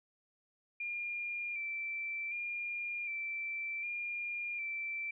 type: tone with vibrato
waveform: sine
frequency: 2373 Hz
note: D7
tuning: 17 cents sharp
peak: -36 dBFS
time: 0.8-5.11 s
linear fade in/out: 5 ms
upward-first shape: square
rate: 0.66 Hz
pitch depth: 27 cents each way
effects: none